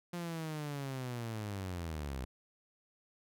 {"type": "linear sweep", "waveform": "sawtooth", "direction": "down", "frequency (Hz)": [176.2, 61.7], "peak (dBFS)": -34, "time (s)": [0.13, 2.25], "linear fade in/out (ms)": 5, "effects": []}